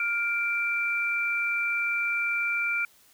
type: tone pair together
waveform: sine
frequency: 1406.4 / 2349 Hz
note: F6 / D7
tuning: +12 / 0 cents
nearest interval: major sixth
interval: 888 cents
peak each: -29 / -26 dBFS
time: 0-2.85 s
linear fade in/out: 2 ms
effects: white hiss -59 dBFS RMS until 3.13 s